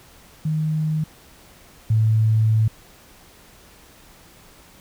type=tone pair in turn; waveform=sine; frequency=155.56 / 110 Hz; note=D#3 / A2; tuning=0 / 0 cents; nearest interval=tritone; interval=600 cents; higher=first; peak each=-19 / -14 dBFS; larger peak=second; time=0.45-1.04 / 1.9-2.68 s; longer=second; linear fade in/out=5 ms; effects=pink hiss -49 dBFS RMS until 4.8 s